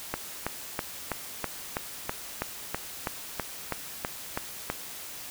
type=click train; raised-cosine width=0.5 ms; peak=-13 dBFS; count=15; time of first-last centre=0.14-4.7 s; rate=3.07 Hz; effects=white hiss -41 dBFS RMS until 5.3 s